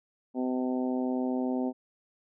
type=harmonic tone; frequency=127.5 Hz; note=C3; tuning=44 cents flat; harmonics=2 / 3 / 4 / 5 / 6 / 7; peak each=-28 / -36 / -38 / -39 / -41 / -45 dBFS; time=0.34-1.73 s; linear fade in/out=50 ms; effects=none